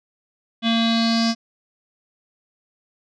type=tone with low-pass filter sweep; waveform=square; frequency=228.7 Hz; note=A#3; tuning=33 cents flat; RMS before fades=-19 dBFS; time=0.62-1.35 s; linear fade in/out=50 ms; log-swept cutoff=3400 to 5200 Hz; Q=7.4; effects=none